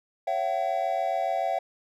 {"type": "tone cluster", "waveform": "triangle", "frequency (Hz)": [550, 675, 762], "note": ["C#5", "E5", "G5"], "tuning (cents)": [-14, 41, -49], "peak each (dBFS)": [-31, -26, -26], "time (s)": [0.27, 1.59], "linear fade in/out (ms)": 5, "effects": []}